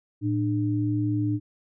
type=tone pair together; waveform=sine; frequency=112.3 / 299.8 Hz; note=A2 / D4; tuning=+36 / +36 cents; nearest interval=octave + perfect fourth; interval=1700 cents; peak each=-25 dBFS; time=0.21-1.4 s; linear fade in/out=50 ms; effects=none